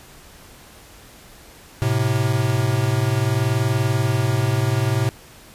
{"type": "tone pair together", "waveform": "square", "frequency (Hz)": [108.9, 129.5], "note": ["A2", "C3"], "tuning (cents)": [-17, -17], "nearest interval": "minor third", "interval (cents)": 300, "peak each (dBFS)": -21, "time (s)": [1.82, 5.09], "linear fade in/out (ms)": 0, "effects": ["pink hiss -45 dBFS RMS until 5.54 s", "resampled to 32000 Hz"]}